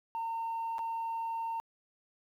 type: tone with dropouts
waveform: sine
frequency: 912 Hz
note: A#5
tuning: 38 cents flat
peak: -31 dBFS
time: 0.15-1.6 s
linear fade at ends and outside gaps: 0 ms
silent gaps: 0.783-0.791 s
effects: tanh soft clip ceiling -31 dBFS + 11-bit